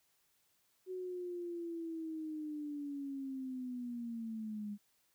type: linear sweep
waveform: sine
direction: down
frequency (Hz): 373.1 to 203.4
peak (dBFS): -39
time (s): 0.86-4.78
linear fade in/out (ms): 50
effects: white hiss -75 dBFS RMS until 5.14 s